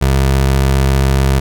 25% pulse tone with vibrato, 67.2 Hz, C2, 47 cents sharp, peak -6 dBFS, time 0.01-1.4 s, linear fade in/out 10 ms, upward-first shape square, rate 15 Hz, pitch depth 14 cents each way, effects none

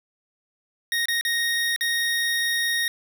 25% pulse tone with dropouts, 1864.7 Hz, A#6, in tune, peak -18 dBFS, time 0.92-2.88 s, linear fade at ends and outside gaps 1 ms, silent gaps 1.056-1.084 / 1.211-1.25 / 1.762-1.809 s, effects 10-bit

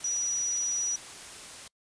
sine tone in noise, 5840 Hz, F#8, 24 cents flat, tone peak -27 dBFS, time 0.04-0.96 s, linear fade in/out 5 ms, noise white, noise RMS -44 dBFS, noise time 0-1.68 s, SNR +14 dB, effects noise-tail reverb RT60 0.1 s tail -26 dB re dry + resampled to 22050 Hz

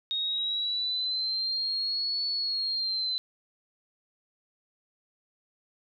sine linear two-way sweep, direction up then down, 3729 to 4434 to 4023 Hz, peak -27 dBFS, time 0.11-3.18 s, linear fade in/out 0 ms, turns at 2.26 s, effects none

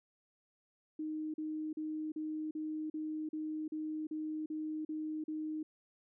sine tone bursts, 310 Hz, D#4, 6 cents flat, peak -36 dBFS, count 12, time 0.99-5.63 s, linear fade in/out 5 ms, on 350 ms, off 40 ms, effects none

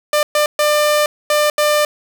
sawtooth tone bursts at uneven times, 597 Hz, D5, 28 cents sharp, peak -8 dBFS, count 5, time 0.13-0.23 / 0.35-0.46 / 0.59-1.06 / 1.3-1.5 / 1.58-1.85 s, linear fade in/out 2 ms, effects none

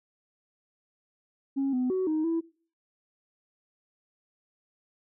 sine tone with pitch steps, 273.2 / 252.4 / 374 / 312 / 330.2 Hz, C#4 / B3 / F#4 / D#4 / E4, -25 / +38 / +19 / +5 / +3 cents, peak -23 dBFS, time 1.56-2.41 s, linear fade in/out 20 ms, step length 170 ms, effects noise-tail reverb RT60 0.4 s tail -21 dB re dry + tanh soft clip ceiling -22 dBFS

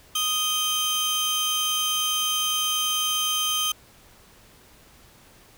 sawtooth tone pair together, 1244.5 / 3136 Hz, D#6 / G7, 0 / 0 cents, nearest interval octave + major third, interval 1600 cents, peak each -26 / -20 dBFS, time 0.15-3.72 s, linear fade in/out 5 ms, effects pink hiss -53 dBFS RMS until 5.57 s

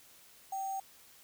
sine tone with sample-and-hold, 775 Hz, G5, 20 cents flat, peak -34 dBFS, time 0.52-0.8 s, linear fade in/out 5 ms, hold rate 7350 Hz, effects white hiss -59 dBFS RMS until 1.23 s

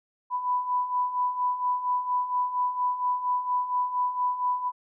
sine beating tone pair, 990 / 994.3 Hz, B5 / B5, +4 / +11 cents, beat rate 4.3 Hz, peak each -31 / -25 dBFS, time 0.3-4.72 s, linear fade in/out 50 ms, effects none

